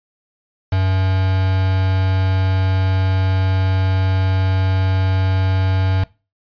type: tone with quantisation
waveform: triangle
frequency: 94.6 Hz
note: F#2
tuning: 39 cents sharp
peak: -12 dBFS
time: 0.72-6.04 s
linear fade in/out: 5 ms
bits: 4
effects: noise-tail reverb RT60 0.3 s tail -21 dB re dry + resampled to 11025 Hz